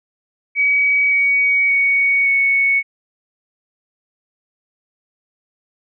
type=tone with pitch steps; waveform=sine; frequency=2268 / 2251 / 2234 / 2217 Hz; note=C#7 / C#7 / C#7 / C#7; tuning=+39 / +26 / +13 / 0 cents; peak=-12 dBFS; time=0.55-2.83 s; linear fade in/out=50 ms; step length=570 ms; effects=none